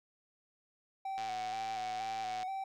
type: tone with vibrato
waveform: triangle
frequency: 759 Hz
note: F#5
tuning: 44 cents sharp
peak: -34 dBFS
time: 1.05-2.64 s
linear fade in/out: 5 ms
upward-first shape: square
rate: 2.1 Hz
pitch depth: 34 cents each way
type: click train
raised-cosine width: 0.2 ms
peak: -28 dBFS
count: 141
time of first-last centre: 1.18-2.43 s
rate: 112 Hz
effects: none